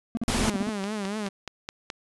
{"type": "tone bursts", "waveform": "triangle", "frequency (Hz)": 230.8, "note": "A#3", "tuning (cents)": -17, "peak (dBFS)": -22, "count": 9, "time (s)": [0.15, 0.691], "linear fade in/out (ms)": 0, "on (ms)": 21, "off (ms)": 44}
{"type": "noise", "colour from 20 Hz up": "pink", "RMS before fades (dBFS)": -26, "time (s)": [0.28, 0.5], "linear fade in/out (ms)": 2}
{"type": "tone with vibrato", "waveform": "sawtooth", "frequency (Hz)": 204.9, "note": "G#3", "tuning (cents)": -23, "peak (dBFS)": -25, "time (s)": [0.4, 1.29], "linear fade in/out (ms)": 10, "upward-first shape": "triangle", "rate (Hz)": 4.2, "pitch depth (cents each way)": 130}
{"type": "click train", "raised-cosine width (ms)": 0.2, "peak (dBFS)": -16, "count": 6, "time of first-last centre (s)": [0.84, 1.902], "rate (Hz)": 4.71}
{"effects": ["resampled to 24000 Hz"]}